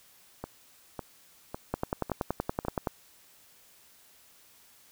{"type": "two click trains", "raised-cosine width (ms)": 1, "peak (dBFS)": [-14, -21], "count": [13, 5], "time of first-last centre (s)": [[1.74, 2.872], [0.44, 2.65]], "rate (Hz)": [10.6, 1.81], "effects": ["white hiss -59 dBFS RMS until 4.91 s"]}